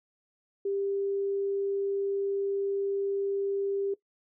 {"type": "tone", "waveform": "sine", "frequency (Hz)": 396.3, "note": "G4", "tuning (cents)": 19, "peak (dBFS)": -27, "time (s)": [0.65, 3.94], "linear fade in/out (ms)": 5, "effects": ["noise-tail reverb RT60 0.1 s tail -18 dB re dry"]}